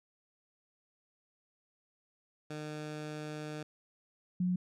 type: tone pair in turn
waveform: 15% pulse / sine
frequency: 152 / 180.76 Hz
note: D#3 / F#3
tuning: -40 / -40 cents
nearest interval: minor third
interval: 300 cents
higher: second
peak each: -33 / -28 dBFS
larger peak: second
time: 2.5-3.63 / 4.4-4.56 s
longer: first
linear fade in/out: 5 ms
effects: low-pass 8000 Hz 12 dB/octave